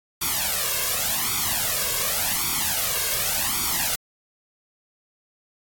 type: noise with flanger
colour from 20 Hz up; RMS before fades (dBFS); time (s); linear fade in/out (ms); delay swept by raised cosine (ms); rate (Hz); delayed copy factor
white; -24; 0.21-3.96; 10; 0.87 to 1.87; 0.88; +0.9
effects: AAC 64 kbps